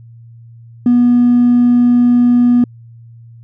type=tone with hard clipping; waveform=sine; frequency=243 Hz; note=B3; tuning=28 cents flat; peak=-7 dBFS; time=0.86-2.64 s; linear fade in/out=2 ms; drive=1 dB; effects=added 116 Hz sine -35 dBFS peak until 3.43 s